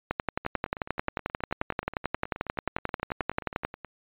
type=two click trains; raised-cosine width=0.5 ms; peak=-11 / -23 dBFS; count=41 / 33; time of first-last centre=0.11-3.65 / 0.45-3.847 s; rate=11.3 / 9.42 Hz; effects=resampled to 8000 Hz